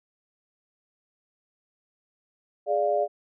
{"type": "chord", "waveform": "sine", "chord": "D diminished", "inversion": "second", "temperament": "equal", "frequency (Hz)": [415.3, 587.3, 698.5], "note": ["Ab4", "D5", "F5"], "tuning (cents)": [0, 0, 0], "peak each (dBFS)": [-28, -24, -26], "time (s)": [2.66, 3.08], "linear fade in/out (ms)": 50, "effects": []}